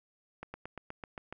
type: slowing click train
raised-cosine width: 0.5 ms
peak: -26 dBFS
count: 8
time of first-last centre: 0.43-1.326 s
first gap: 110 ms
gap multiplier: 1.05
effects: none